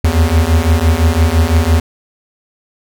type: beating tone pair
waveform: square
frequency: 78 / 83.9 Hz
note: D#2 / E2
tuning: +5 / +31 cents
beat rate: 5.9 Hz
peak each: -13 / -12 dBFS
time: 0.04-1.8 s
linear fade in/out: 5 ms
effects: none